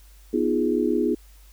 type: chord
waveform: sine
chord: F half-diminished seventh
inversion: second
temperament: equal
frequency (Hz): 246.9 / 311.1 / 349.2 / 415.3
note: Cb4 / Eb4 / F4 / Ab4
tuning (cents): 0 / 0 / 0 / 0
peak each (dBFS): -25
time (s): 0.33-1.15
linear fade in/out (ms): 10
effects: added 50 Hz sine -47 dBFS peak until 1.52 s + white hiss -57 dBFS RMS until 1.52 s